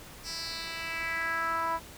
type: tone with band-pass filter sweep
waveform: 10% pulse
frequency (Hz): 329.6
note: E4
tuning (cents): 0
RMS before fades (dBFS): -33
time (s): 0.23-1.8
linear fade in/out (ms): 50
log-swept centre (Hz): 5900 to 940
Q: 3
effects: pink hiss -48 dBFS RMS until 1.97 s